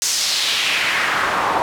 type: noise with band-pass filter sweep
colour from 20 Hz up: pink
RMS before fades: -19 dBFS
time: 0.02-1.62 s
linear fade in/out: 0 ms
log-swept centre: 6600 to 820 Hz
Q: 1.9
effects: none